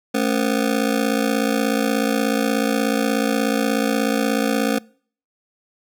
25% pulse ring-modulated tone, 246.9 Hz, B3, in tune, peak -11 dBFS, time 0.14-4.79 s, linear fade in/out 10 ms, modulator 28.3 Hz, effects noise-tail reverb RT60 0.5 s tail -25 dB re dry

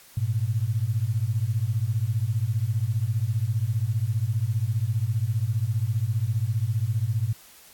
sine beating tone pair, 103.83 / 118.83 Hz, G#2 / A#2, 0 / +34 cents, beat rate 15 Hz, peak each -25 dBFS, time 0.17-7.33 s, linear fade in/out 5 ms, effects white hiss -51 dBFS RMS until 7.73 s + AAC 64 kbps

